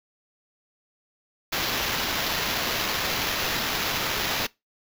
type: noise with sample-and-hold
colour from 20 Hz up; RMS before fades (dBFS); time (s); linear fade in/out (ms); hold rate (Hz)
blue; -27; 1.52-4.47; 10; 8820
effects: noise-tail reverb RT60 0.2 s tail -22 dB re dry